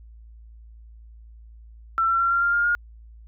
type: tone with pitch steps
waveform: sine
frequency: 1342 / 1355.2 / 1368.6 / 1382.1 / 1395.8 / 1409.5 / 1423.4 Hz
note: E6 / E6 / F6 / F6 / F6 / F6 / F6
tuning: +31 / +48 / -35 / -18 / -1 / +16 / +33 cents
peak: -18 dBFS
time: 1.98-2.75 s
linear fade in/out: 0 ms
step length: 110 ms
effects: added 56 Hz sine -43 dBFS peak until 3.27 s